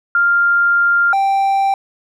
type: tone pair in turn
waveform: sine / triangle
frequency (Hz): 1396.9 / 784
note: F6 / G5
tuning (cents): 0 / 0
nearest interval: minor seventh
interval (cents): 1000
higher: first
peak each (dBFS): -10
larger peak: neither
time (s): 0.15-1.13 / 1.13-1.74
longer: first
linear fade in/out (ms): 2
effects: none